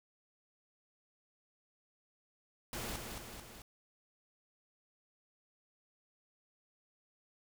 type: noise with echo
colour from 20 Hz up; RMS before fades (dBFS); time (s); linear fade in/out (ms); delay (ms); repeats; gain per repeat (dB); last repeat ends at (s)
pink; -41; 2.73-2.96; 2; 220; 3; -4; 3.62
effects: none